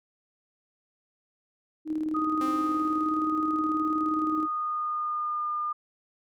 sine tone with tremolo, 311.1 Hz, D#4, in tune, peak -25 dBFS, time 1.85-4.48 s, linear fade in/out 50 ms, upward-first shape square, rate 19 Hz, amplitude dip 40%
sine tone with pitch glide, 1244.5 to 1209.1 Hz, D#6 to D#6, 0 to -50 cents, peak -27 dBFS, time 2.14-5.73 s, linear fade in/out 10 ms, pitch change -50 cents, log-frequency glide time 4.07-5.49 s
sawtooth tone with exponential decay, 262.3 Hz, C4, 4 cents sharp, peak -29 dBFS, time 2.41-3.75 s, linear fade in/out 1 ms, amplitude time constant 290 ms
effects none

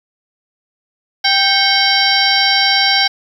harmonic tone with a mistuned harmonic, 784 Hz, G5, in tune, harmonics 1 / 2 / 3 / 4 / 5 / 6 / 7, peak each -18 / -18 / -18 / -18 / -18 / -18 / -18 dBFS, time 1.24-3.08 s, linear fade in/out 10 ms, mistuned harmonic 3, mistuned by -120 cents, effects 7-bit

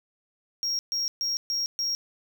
triangle tone bursts, 5588 Hz, F8, in tune, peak -24 dBFS, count 5, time 0.63-1.95 s, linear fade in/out 0 ms, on 160 ms, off 130 ms, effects none

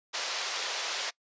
white band-pass noise, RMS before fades -34 dBFS, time 0.13-1.11 s, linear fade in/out 20 ms, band 460 to 6000 Hz, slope 24 dB/octave, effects noise-tail reverb RT60 0.1 s tail -23 dB re dry + resampled to 16000 Hz

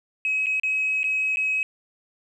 sine tone with dropouts, 2551 Hz, D#7, 43 cents sharp, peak -20 dBFS, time 0.25-1.63 s, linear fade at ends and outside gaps 1 ms, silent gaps 0.46-0.467 / 0.598-0.634 / 1.032-1.041 / 1.36-1.37 s, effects tanh soft clip ceiling -16 dBFS + 10-bit

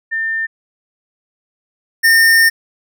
sine / square tone pair in turn, 1800 / 1817.8 Hz, A6 / A#6, +39 / -44 cents, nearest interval unison, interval 17 cents, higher second, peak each -16 / -8 dBFS, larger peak second, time 0.11-0.47 / 2.03-2.5 s, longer second, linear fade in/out 20 ms, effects none

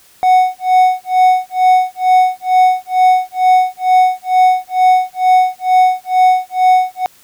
triangle tone with tremolo, 740 Hz, F#5, in tune, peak -3 dBFS, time 0.23-7.06 s, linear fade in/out 0 ms, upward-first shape sine, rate 2.2 Hz, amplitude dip 100%, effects white hiss -47 dBFS RMS until 7.23 s

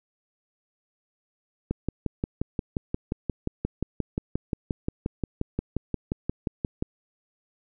click train, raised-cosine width 3 ms, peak -13 dBFS, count 30, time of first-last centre 1.71-6.825 s, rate 5.67 Hz, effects none

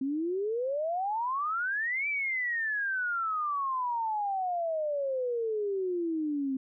sine exponential two-way sweep, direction up then down, 260.9 to 2349 to 260.9 Hz, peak -28 dBFS, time 0.01-6.57 s, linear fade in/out 5 ms, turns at 2.08 s, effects none

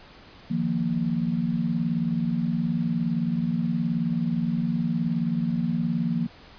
sine chord, Eb suspended second, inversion none, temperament equal, 155.56 / 174.61 / 233.1 Hz, Eb3 / F3 / Bb3, 0 / 0 / 0 cents, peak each -30 / -26 / -26 dBFS, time 0.5-6.27 s, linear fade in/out 10 ms, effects pink hiss -49 dBFS RMS until 6.58 s + resampled to 11025 Hz

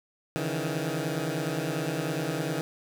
15% pulse tone cluster, 140.4 / 157.5 / 167.3 Hz, C#3 / D#3 / E3, +22 / +21 / +26 cents, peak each -27 / -25 / -28 dBFS, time 0.36-2.61 s, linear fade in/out 0 ms, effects none

